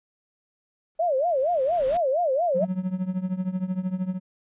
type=noise with exponential growth; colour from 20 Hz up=pink; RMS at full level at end=-38 dBFS; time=0.95-1.97 s; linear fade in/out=1 ms; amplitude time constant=220 ms
type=tone with vibrato; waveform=sine; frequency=607 Hz; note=D#5; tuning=43 cents flat; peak=-20 dBFS; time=0.99-2.65 s; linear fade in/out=10 ms; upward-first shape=sine; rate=4.3 Hz; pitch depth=280 cents each way
type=tone with tremolo; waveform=triangle; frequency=185 Hz; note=F#3; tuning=in tune; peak=-19 dBFS; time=2.54-4.2 s; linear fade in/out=50 ms; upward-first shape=triangle; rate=13 Hz; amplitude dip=90%
effects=resampled to 8000 Hz